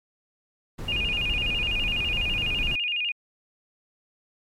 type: noise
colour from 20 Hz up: brown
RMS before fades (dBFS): -31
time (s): 0.78-2.76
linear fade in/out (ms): 10
type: tone with vibrato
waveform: sine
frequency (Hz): 2637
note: E7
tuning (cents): 0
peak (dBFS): -24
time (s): 0.88-3.12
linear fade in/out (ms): 5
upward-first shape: square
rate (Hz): 12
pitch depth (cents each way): 120
effects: MP3 64 kbps